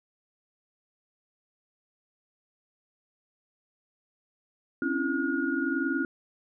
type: tone cluster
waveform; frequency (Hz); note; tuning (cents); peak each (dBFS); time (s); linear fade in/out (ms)
sine; 262.8 / 283.8 / 333.5 / 1436; C4 / C#4 / E4 / F6; +8 / +41 / +20 / +48; -31; 4.82-6.05; 2
effects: none